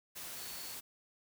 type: tone in noise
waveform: sine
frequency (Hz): 4435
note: C#8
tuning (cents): 0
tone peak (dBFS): -51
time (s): 0.36-0.75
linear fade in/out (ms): 20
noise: white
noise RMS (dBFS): -45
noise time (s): 0.15-0.81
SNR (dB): -9
effects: none